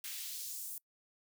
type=noise with high-pass filter sweep; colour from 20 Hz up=white; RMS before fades=-43 dBFS; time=0.04-0.78 s; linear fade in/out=2 ms; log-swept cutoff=2000 to 10000 Hz; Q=1.1; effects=noise-tail reverb RT60 0.1 s tail -24 dB re dry